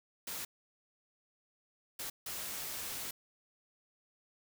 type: noise bursts at uneven times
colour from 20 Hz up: white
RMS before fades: -41 dBFS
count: 3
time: 0.27-0.45 / 1.99-2.1 / 2.26-3.11 s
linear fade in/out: 5 ms
effects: none